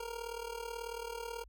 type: tone with amplitude modulation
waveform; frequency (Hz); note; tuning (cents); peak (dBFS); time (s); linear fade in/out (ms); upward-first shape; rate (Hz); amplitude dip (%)
25% pulse; 466.2; A#4; 0; -33; 0-1.44; 5; sine; 38.3; 75
effects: added 50 Hz sine -55 dBFS peak until 1.48 s

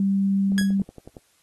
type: tone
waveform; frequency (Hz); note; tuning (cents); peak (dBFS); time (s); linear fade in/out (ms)
sine; 196; G3; 0; -18; 0-0.82; 2
type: click train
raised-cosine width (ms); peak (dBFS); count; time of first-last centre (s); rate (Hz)
2; -26; 8; 0.52-1.168; 10.8
type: tone with exponential decay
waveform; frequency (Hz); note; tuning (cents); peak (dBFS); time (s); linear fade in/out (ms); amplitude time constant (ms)
sawtooth; 1664; G#6; +3; -18; 0.58-0.75; 0; 36
effects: white hiss -63 dBFS RMS until 1.42 s + AAC 32 kbps

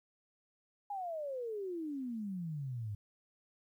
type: exponential sweep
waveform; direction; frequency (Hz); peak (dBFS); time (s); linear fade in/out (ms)
sine; down; 830.6 to 99.9; -37; 0.9-2.95; 5
effects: 12-bit

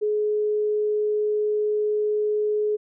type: tone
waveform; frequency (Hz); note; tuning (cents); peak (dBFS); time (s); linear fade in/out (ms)
sine; 422.2; G#4; +29; -20; 0.01-2.77; 20
effects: none

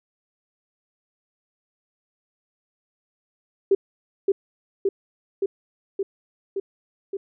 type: tone with echo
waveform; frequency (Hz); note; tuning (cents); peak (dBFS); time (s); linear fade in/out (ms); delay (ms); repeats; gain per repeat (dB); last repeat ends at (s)
sine; 392; G4; 0; -13; 3.71-3.75; 5; 570; 6; -2; 7.17
effects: none

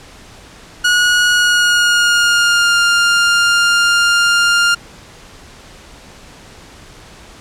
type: tone with pitch glide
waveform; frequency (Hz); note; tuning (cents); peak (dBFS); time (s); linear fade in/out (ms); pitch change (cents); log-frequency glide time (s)
sawtooth; 1452 to 1402.5; F#6 to F6; -33 to +7; -6; 0.84-4.75; 10; -60; 1.33-2.78
effects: pink hiss -39 dBFS RMS until 7.4 s + low-pass 8000 Hz 12 dB/octave

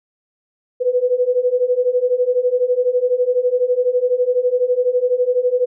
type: beating tone pair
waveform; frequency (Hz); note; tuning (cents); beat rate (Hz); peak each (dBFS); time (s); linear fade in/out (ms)
sine; 489.9 / 501.9; B4 / B4; -14 / +28; 12; -18 / -16; 0.8-5.66; 20
effects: none

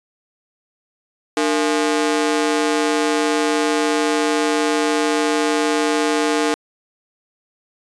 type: ring-modulated tone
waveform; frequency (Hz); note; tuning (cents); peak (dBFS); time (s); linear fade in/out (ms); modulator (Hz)
sawtooth; 380.4; F#4; +48; -9; 1.37-6.54; 0; 81.5
effects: resampled to 22050 Hz

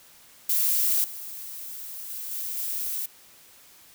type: noise with level steps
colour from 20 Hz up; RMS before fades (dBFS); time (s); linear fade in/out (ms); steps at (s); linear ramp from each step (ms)
violet; -23 / -38 / -35 / -32 / -30; 0.49-3.06; 5; 1.04 / 2.1 / 2.31 / 2.57; 2
effects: white hiss -53 dBFS RMS until 3.94 s

